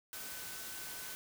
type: tone in noise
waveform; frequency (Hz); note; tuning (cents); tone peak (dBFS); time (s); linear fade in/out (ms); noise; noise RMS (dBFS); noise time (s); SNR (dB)
sine; 1514; F#6; +39; -54; 0.13-1.15; 0; white; -45; 0.13-1.15; -12
effects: none